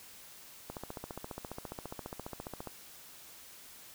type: click train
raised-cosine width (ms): 1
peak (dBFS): -26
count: 30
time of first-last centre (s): 0.7-2.673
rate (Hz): 14.7
effects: white hiss -53 dBFS RMS until 3.94 s